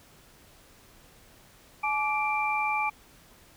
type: tone cluster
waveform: sine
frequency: 853 / 1165 / 2359 Hz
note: G#5 / D6 / D7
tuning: +46 / -14 / +7 cents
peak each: -28 / -32 / -29 dBFS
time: 1.83-2.9 s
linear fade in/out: 10 ms
effects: pink hiss -56 dBFS RMS until 3.56 s